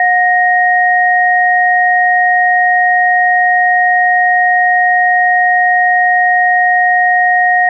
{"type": "tone pair together", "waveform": "sine", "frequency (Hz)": [723.5, 1870], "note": ["F#5", "A#6"], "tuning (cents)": [-39, 5], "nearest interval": "octave + major third", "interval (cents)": 1644, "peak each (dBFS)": -10, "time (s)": [0, 7.69], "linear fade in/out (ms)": 2, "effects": []}